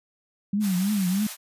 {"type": "tone with vibrato", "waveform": "sine", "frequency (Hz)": 194.7, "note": "G3", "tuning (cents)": -12, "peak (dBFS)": -21, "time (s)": [0.53, 1.27], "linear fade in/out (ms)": 5, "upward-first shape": "triangle", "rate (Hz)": 3.2, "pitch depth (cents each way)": 180}
{"type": "high-pass noise", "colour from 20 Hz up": "white", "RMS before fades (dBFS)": -35, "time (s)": [0.6, 1.37], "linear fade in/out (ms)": 50, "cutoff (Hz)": 630, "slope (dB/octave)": 48}
{"effects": ["resampled to 32000 Hz"]}